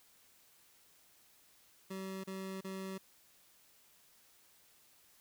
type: tone bursts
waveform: 25% pulse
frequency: 190.9 Hz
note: G3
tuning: 46 cents flat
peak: -37 dBFS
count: 3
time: 1.9-2.982 s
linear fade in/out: 10 ms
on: 340 ms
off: 31 ms
effects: white hiss -66 dBFS RMS until 5.2 s